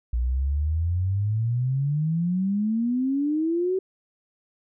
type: exponential sweep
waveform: sine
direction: up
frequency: 58 to 383.5 Hz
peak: -21 dBFS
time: 0.13-3.79 s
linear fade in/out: 5 ms
effects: none